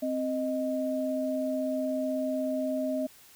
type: tone pair together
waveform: sine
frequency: 261.6 / 622.2 Hz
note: C4 / D#5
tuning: 0 / 0 cents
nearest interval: octave + minor third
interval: 1500 cents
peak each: -30 / -30 dBFS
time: 0.02-3.07 s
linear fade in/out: 10 ms
effects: white hiss -55 dBFS RMS until 3.35 s